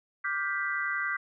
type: chord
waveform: sine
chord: G dominant seventh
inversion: second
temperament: equal with one note detuned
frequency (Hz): 1174.7 / 1417.2 / 1568 / 1975.5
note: D6 / F6 / G6 / B6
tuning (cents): 0 / +25 / 0 / 0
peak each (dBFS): -35 / -36 / -32 / -33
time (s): 0.24-1.17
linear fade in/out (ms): 10
effects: none